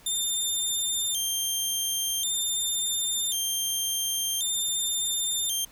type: tone with vibrato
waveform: 15% pulse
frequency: 3382 Hz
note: G#7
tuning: 31 cents sharp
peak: -19 dBFS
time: 0.06-5.65 s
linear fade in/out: 5 ms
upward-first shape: square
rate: 0.46 Hz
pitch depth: 110 cents each way
effects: pink hiss -54 dBFS RMS until 5.71 s